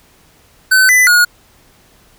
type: tone with pitch steps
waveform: square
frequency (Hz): 1521 / 2000 / 1443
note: F#6 / B6 / F#6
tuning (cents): +47 / +21 / -44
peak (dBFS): -7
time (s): 0.71-1.25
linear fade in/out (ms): 10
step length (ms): 180
effects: pink hiss -49 dBFS RMS until 2.18 s